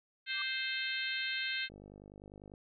harmonic tone, 523.3 Hz, C5, in tune, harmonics 3 / 4 / 5 / 6 / 7 / 8, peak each -39 / -40 / -41 / -42 / -42 / -43 dBFS, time 0.26-1.69 s, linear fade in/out 50 ms
sine tone with exponential growth, 1174.7 Hz, D6, in tune, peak -39 dBFS, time 0.29-0.42 s, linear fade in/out 2 ms, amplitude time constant 28 ms
click train, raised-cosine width 2 ms, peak -39 dBFS, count 43, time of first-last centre 1.7-2.538 s, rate 50.1 Hz
effects none

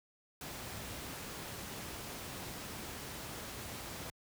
pink noise, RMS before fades -44 dBFS, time 0.41-4.1 s, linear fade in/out 2 ms, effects high-pass 60 Hz 12 dB/octave

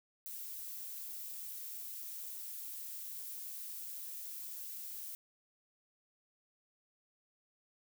violet noise, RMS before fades -45 dBFS, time 0.26-5.15 s, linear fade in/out 0 ms, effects none

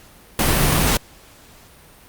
sine tone in noise, 152.2 Hz, D#3, 38 cents flat, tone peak -22 dBFS, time 0.6-0.92 s, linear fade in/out 2 ms, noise pink, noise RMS -17 dBFS, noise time 0.39-0.97 s, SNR -8 dB, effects pink hiss -47 dBFS RMS until 2.08 s + Opus 48 kbps

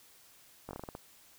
slowing click train, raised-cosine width 1 ms, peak -27 dBFS, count 8, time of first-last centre 0.69-0.951 s, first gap 19 ms, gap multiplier 1.22, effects white hiss -60 dBFS RMS until 1.38 s

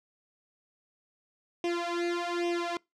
sawtooth tone with flanger, 345.9 Hz, F4, 17 cents flat, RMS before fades -31 dBFS, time 1.64-2.77 s, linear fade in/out 2 ms, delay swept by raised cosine 0.34 to 2.44 ms, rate 1.2 Hz, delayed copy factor +1, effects noise-tail reverb RT60 0.2 s tail -24 dB re dry + low-pass 5000 Hz 12 dB/octave

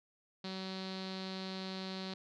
sawtooth tone with low-pass filter, 189.1 Hz, F#3, 38 cents sharp, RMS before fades -42 dBFS, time 0.44-2.14 s, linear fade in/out 5 ms, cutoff 4200 Hz, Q 6.2, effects none

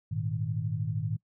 sine chord, Ab suspended second, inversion none, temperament equal, 103.83 / 116.54 / 155.56 Hz, Ab2 / Bb2 / Eb3, 0 / 0 / 0 cents, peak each -33 dBFS, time 0.11-1.17 s, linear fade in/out 10 ms, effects noise-tail reverb RT60 0.1 s tail -24 dB re dry

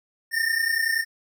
square tone pair together, 1799 / 1829.4 Hz, A6 / A#6, +38 / -33 cents, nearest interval unison, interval 29 cents, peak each -25 dBFS, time 0.31-1.05 s, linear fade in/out 50 ms, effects none

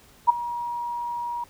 sine tone with ADSR envelope, 954 Hz, A#5, 40 cents sharp, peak -9 dBFS, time 0.27-1.44 s, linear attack 25 ms, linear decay 12 ms, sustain -18 dB, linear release 4 ms, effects pink hiss -54 dBFS RMS until 1.49 s

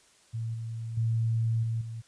sine tone with level steps, 113.7 Hz, A#2, 43 cents flat, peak -30 / -33 / -24 / -27 / -35 dBFS, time 0.33-2.02 s, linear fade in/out 20 ms, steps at 0.54 / 0.97 / 1.63 / 1.81 s, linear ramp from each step 5 ms, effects white hiss -61 dBFS RMS until 2.07 s + resampled to 22050 Hz

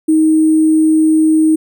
sine tone with sample-and-hold, 314.2 Hz, D#4, 17 cents sharp, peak -7 dBFS, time 0.08-1.56 s, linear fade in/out 10 ms, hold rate 8820 Hz, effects none

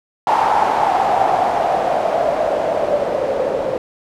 blue noise with low-pass filter sweep, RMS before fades -17 dBFS, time 0.27-3.78 s, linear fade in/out 2 ms, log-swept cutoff 880 to 520 Hz, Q 6.4, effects none

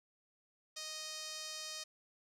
sawtooth tone with band-pass filter, 622.3 Hz, D#5, in tune, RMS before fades -45 dBFS, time 0.76-1.84 s, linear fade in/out 10 ms, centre 5400 Hz, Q 2, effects none

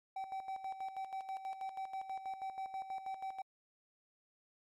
triangle tone with tremolo, 769 Hz, G5, 33 cents flat, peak -36 dBFS, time 0.16-3.42 s, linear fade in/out 5 ms, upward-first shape square, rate 6.2 Hz, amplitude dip 65%, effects MP3 64 kbps

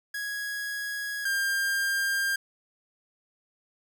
45% pulse tone pair in turn, 1661.2 / 1599.3 Hz, G#6 / G6, 0 / +34 cents, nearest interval minor second, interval 66 cents, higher first, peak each -31 / -25 dBFS, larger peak second, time 0.14-1.25 / 1.25-2.36 s, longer neither, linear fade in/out 5 ms, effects none

